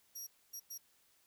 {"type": "tone bursts at uneven times", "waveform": "25% pulse", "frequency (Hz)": 5680, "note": "F8", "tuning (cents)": 28, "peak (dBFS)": -39, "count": 3, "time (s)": [[0.15, 0.27], [0.53, 0.6], [0.7, 0.78]], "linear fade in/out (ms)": 10, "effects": ["white hiss -71 dBFS RMS until 1.26 s"]}